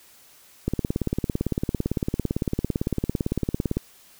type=click train; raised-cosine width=3 ms; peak=-10 dBFS; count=56; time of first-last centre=0.68-3.77 s; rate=17.8 Hz; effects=white hiss -53 dBFS RMS until 4.19 s